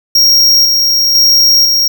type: tone with tremolo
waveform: square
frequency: 5588 Hz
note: F8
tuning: in tune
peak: -5 dBFS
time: 0.15-1.88 s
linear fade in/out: 5 ms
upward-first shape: square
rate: 1 Hz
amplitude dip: 30%
effects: 7-bit